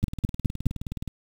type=two click trains; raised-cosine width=5 ms; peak=-20 / -9 dBFS; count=21 / 4; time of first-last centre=0.03-1.077 / 0.04-0.666 s; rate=19.1 / 4.79 Hz; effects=7-bit